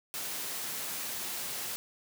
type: high-pass noise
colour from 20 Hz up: white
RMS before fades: -37 dBFS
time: 0.14-1.76 s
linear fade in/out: 0 ms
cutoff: 110 Hz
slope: 12 dB/octave
effects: none